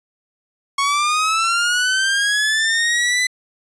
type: linear sweep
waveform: sawtooth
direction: up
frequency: 1100 to 2015 Hz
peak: -12 dBFS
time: 0.78-3.27 s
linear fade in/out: 5 ms
effects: resampled to 22050 Hz